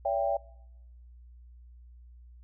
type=tone cluster; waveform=sine; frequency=569 / 667 / 793 Hz; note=C#5 / E5 / G5; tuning=+45 / +20 / +20 cents; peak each=-30 dBFS; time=0.05-0.37 s; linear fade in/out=5 ms; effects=noise-tail reverb RT60 0.9 s tail -23 dB re dry + added 60 Hz sine -49 dBFS peak until 2.43 s